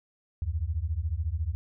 sine beating tone pair, 73.42 / 87.42 Hz, D2 / F2, 0 / +2 cents, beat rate 14 Hz, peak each -30 dBFS, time 0.42-1.55 s, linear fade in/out 0 ms, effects none

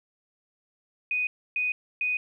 sine tone bursts, 2489 Hz, D#7, in tune, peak -24 dBFS, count 3, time 1.11-2.17 s, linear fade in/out 2 ms, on 160 ms, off 290 ms, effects 11-bit

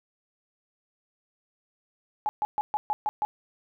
sine tone bursts, 845 Hz, G#5, 30 cents sharp, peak -23 dBFS, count 7, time 2.26-3.25 s, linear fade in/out 0 ms, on 30 ms, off 130 ms, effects none

